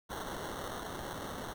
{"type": "noise with sample-and-hold", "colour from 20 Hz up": "violet", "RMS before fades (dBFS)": -41, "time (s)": [0.09, 1.54], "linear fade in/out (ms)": 20, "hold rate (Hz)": 2450, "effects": []}